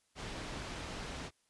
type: low-pass noise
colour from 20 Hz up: pink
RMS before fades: -43 dBFS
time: 0.15-1.31 s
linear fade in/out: 50 ms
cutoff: 5600 Hz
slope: 12 dB/octave
effects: white hiss -75 dBFS RMS until 1.49 s + resampled to 24000 Hz